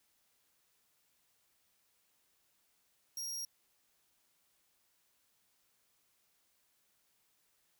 sawtooth tone, 5620 Hz, F8, 10 cents sharp, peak -36 dBFS, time 3.17-3.45 s, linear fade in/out 2 ms, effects white hiss -75 dBFS RMS until 7.79 s

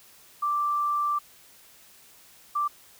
sine tone bursts at uneven times, 1174.7 Hz, D6, in tune, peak -23 dBFS, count 2, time 0.42-1.19 / 2.55-2.68 s, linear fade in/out 10 ms, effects white hiss -54 dBFS RMS until 2.99 s

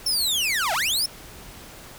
sawtooth linear two-way sweep, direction down then up, 5440 to 625 to 5440 Hz, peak -18 dBFS, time 0.06-1.06 s, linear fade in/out 5 ms, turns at 0.73 s, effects pink hiss -43 dBFS RMS until 1.98 s

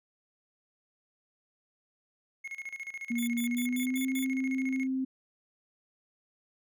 triangle tone with tremolo, 2168 Hz, C#7, 39 cents flat, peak -34 dBFS, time 2.44-4.87 s, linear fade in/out 10 ms, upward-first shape square, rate 14 Hz, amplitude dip 80%
sine tone with pitch glide, 236.5 to 262.4 Hz, A#3 to C4, +25 to +5 cents, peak -28 dBFS, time 3.1-5.05 s, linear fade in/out 10 ms, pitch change +180 cents, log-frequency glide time 3.41-4.05 s
10% pulse tone bursts, 3475 Hz, A7, 22 cents flat, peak -30 dBFS, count 6, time 3.18-4.244 s, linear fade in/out 2 ms, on 94 ms, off 100 ms
effects none

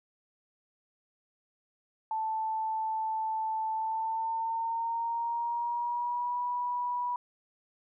sine tone with pitch glide, 880 to 976.4 Hz, A5 to B5, 0 to -20 cents, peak -29 dBFS, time 2.11-7.16 s, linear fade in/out 2 ms, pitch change +180 cents, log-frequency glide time 3.73-6.4 s, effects none

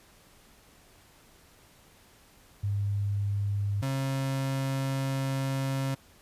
sine / 35% pulse tone pair in turn, 101.1 / 134.95 Hz, G#2 / C#3, -46 / -46 cents, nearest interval perfect fourth, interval 500 cents, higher second, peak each -26 dBFS, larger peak neither, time 2.63-3.82 / 3.82-5.95 s, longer second, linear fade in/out 10 ms, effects pink hiss -58 dBFS RMS until 6.21 s + resampled to 32000 Hz

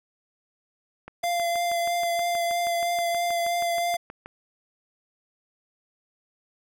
click train, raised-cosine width 0.5 ms, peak -24 dBFS, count 21, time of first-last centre 1.08-4.26 s, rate 6.29 Hz
square tone with vibrato, 690 Hz, F5, 21 cents flat, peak -24 dBFS, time 1.23-3.97 s, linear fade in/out 10 ms, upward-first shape triangle, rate 3.1 Hz, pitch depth 18 cents each way
effects none

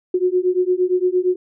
sine beating tone pair, 360 / 368.7 Hz, F#4 / F#4, -47 / -6 cents, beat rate 8.7 Hz, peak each -18 dBFS, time 0.14-1.36 s, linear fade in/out 5 ms, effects none

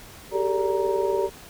sine tone cluster, 387.5 / 407.8 / 450.8 / 577 / 938 Hz, G4 / G#4 / A4 / D5 / A#5, -20 / -32 / +42 / -31 / +11 cents, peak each -24 / -30 / -28 / -28 / -30 dBFS, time 0.31-1.3 s, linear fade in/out 50 ms, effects pink hiss -45 dBFS RMS until 1.49 s

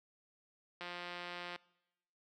click train, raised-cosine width 0.3 ms, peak -28 dBFS, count 133, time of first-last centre 0.81-1.56 s, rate 176 Hz, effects noise-tail reverb RT60 0.9 s tail -23 dB re dry + high-pass 200 Hz 12 dB/octave

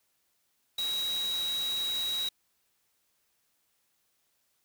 sine tone in noise, 3843 Hz, B7, 48 cents flat, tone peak -29 dBFS, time 0.78-2.29 s, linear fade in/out 5 ms, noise white, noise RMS -41 dBFS, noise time 0.78-2.29 s, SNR +9 dB, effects white hiss -74 dBFS RMS until 4.64 s

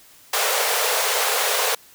pink high-pass noise, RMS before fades -21 dBFS, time 0.33-1.75 s, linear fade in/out 5 ms, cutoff 420 Hz, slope 96 dB/octave, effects white hiss -50 dBFS RMS until 1.94 s

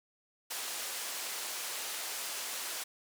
white band-pass noise, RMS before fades -39 dBFS, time 0.5-2.84 s, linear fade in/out 10 ms, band 440 to 11000 Hz, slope 12 dB/octave, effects none

